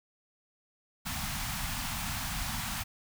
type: band-stop noise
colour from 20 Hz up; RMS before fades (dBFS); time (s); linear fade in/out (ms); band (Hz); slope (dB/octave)
pink; -35; 1.05-2.84; 20; 250 to 710; 48
effects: none